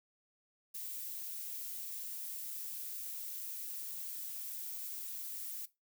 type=noise with high-pass filter sweep; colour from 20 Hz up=violet; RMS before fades=-43 dBFS; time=0.74-5.66 s; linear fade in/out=10 ms; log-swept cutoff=1800 to 920 Hz; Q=0.89; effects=noise-tail reverb RT60 0.2 s tail -17 dB re dry